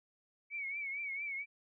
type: tone with vibrato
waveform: sine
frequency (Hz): 2252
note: C#7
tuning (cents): +27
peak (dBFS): -37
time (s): 0.5-1.46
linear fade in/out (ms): 50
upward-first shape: triangle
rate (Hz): 4.4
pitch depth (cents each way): 94
effects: none